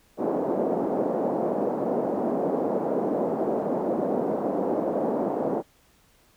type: band-pass noise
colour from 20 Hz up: white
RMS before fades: -26 dBFS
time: 0.17-5.63 s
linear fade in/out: 50 ms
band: 200 to 650 Hz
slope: 24 dB/octave
effects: pink hiss -61 dBFS RMS until 6.36 s